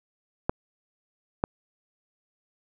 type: clicks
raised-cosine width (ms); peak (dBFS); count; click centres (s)
1; -9; 2; 0.495 / 1.439
effects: none